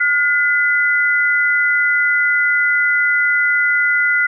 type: tone pair together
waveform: sine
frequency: 1433.6 / 2014 Hz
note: F6 / B6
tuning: +45 / +33 cents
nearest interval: tritone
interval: 588 cents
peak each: -15 dBFS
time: 0-4.27 s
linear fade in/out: 10 ms
effects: none